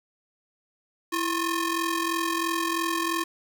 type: ring-modulated tone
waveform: sawtooth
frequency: 709 Hz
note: F5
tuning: 26 cents sharp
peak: -18 dBFS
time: 1.12-3.24 s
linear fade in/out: 10 ms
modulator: 376 Hz
effects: none